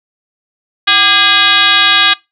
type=tone with frequency modulation; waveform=sine; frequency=2489 Hz; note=D#7; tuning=in tune; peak=-6 dBFS; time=0.87-2.14 s; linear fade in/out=10 ms; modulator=431 Hz; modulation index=3.2; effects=noise-tail reverb RT60 0.2 s tail -21 dB re dry